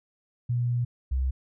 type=tone pair in turn; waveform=sine; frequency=121.2 / 65.14 Hz; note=B2 / C2; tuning=-32 / -7 cents; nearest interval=major seventh; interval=1075 cents; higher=first; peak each=-23 dBFS; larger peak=neither; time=0.49-0.85 / 1.11-1.31 s; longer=first; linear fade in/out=10 ms; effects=none